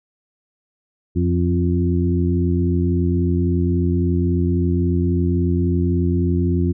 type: harmonic tone with a mistuned harmonic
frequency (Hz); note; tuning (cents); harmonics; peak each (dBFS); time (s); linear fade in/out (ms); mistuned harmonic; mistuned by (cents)
87.31; F2; 0; 1 / 2 / 3 / 4; -18 / -21 / -23 / -24; 1.15-6.73; 20; 3; +24
effects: none